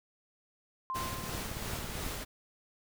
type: tone with exponential decay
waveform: sine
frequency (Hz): 1046.5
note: C6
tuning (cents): 0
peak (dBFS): -32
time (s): 0.9-1.87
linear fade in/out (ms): 0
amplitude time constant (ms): 210
type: noise with tremolo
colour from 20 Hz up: pink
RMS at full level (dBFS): -38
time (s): 0.94-2.25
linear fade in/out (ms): 20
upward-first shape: sine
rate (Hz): 2.9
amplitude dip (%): 30
type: click train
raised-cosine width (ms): 5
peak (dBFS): -30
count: 18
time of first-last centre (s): 1.13-2.064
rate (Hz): 18.2
effects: none